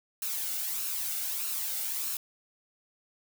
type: noise with flanger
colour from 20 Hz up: blue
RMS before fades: -33 dBFS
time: 0.22-2.17 s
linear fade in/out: 2 ms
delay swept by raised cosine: 0.73 to 1.42 ms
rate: 1.6 Hz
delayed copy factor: +0.5
effects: none